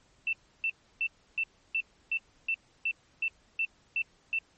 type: tone bursts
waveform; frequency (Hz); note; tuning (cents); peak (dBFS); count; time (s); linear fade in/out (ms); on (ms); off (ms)
sine; 2674; E7; +24; -26; 12; 0.27-4.388; 2; 59; 310
effects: pink hiss -65 dBFS RMS until 4.57 s + MP3 32 kbps